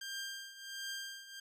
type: tone with tremolo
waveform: 15% pulse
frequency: 1591 Hz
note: G6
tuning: 25 cents sharp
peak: -32 dBFS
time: 0.01-1.4 s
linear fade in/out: 5 ms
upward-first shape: triangle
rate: 1.4 Hz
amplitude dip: 80%
effects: resampled to 32000 Hz